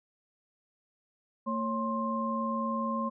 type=tone cluster; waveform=sine; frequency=225.9 / 551 / 1056 Hz; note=A3 / C#5 / C6; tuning=+46 / -11 / +16 cents; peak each=-32 / -37 / -32 dBFS; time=1.46-3.1 s; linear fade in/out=20 ms; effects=none